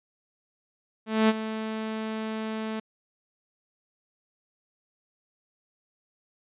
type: tone with ADSR envelope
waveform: sawtooth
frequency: 219.3 Hz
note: A3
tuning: 6 cents flat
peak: -13 dBFS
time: 1.06-2.8 s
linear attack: 230 ms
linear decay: 35 ms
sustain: -13 dB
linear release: 7 ms
effects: resampled to 8000 Hz